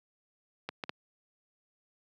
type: clicks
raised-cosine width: 0.3 ms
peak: -19 dBFS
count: 3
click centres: 0.69 / 0.838 / 0.894 s
effects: high-pass 150 Hz 12 dB/octave